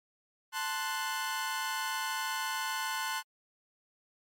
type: chord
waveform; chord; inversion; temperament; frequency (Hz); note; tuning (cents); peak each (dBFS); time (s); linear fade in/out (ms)
sawtooth; F# diminished; first; equal; 880 / 1046.5 / 1480; A5 / C6 / F#6; 0 / 0 / 0; -33; 0.52-3.23; 50
effects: MP3 64 kbps